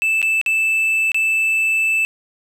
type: tone with dropouts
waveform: triangle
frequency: 2637 Hz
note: E7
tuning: in tune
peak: -13 dBFS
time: 0.02-2.05 s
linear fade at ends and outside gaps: 0 ms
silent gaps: 0.217-0.227 / 0.414-0.462 / 1.118-1.145 s
effects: none